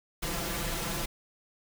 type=noise with comb filter; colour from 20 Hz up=pink; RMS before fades=-33 dBFS; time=0.22-1.06 s; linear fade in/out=10 ms; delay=5.9 ms; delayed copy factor=+0.8; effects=none